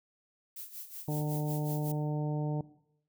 violet noise with tremolo, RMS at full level -42 dBFS, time 0.56-1.92 s, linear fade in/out 5 ms, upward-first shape sine, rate 5.4 Hz, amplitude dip 75%
harmonic tone, 150 Hz, D3, 37 cents sharp, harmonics 1 / 2 / 3 / 4 / 5 / 6, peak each -31 / -37 / -41 / -43 / -45 / -47 dBFS, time 1.08-2.61 s, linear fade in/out 2 ms
effects noise-tail reverb RT60 0.7 s tail -18 dB re dry

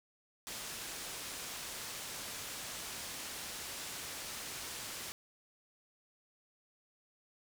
white low-pass noise, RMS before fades -44 dBFS, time 0.47-5.12 s, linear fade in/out 0 ms, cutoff 9200 Hz, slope 12 dB/octave, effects none

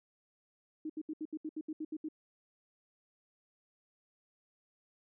sine tone bursts, 311.1 Hz, D#4, in tune, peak -36 dBFS, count 11, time 0.85-2.087 s, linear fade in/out 5 ms, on 47 ms, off 72 ms, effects none

